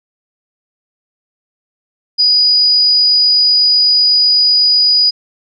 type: tone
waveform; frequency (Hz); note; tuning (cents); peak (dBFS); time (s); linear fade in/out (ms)
sine; 4926; D#8; -18; -7; 2.18-5.11; 20
effects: none